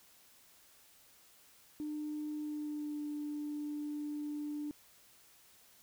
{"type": "tone with pitch glide", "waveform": "sine", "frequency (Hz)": [301.2, 296.2], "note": ["D4", "D4"], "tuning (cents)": [44, 15], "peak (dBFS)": -36, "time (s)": [1.8, 4.71], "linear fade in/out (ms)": 0, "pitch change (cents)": -29, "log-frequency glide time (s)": [2.39, 3.02], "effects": ["tanh soft clip ceiling -32 dBFS", "white hiss -63 dBFS RMS until 5.82 s"]}